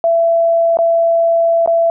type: tone with dropouts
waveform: sine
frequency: 669 Hz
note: E5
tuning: 25 cents sharp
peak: -9 dBFS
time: 0.04-1.9 s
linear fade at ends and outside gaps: 1 ms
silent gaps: 0.771-0.788 / 1.661-1.675 s
effects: none